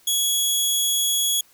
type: tone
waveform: 15% pulse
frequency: 3348 Hz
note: G#7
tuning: 13 cents sharp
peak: -12 dBFS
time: 0.07-1.41 s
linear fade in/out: 5 ms
effects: white hiss -56 dBFS RMS until 1.53 s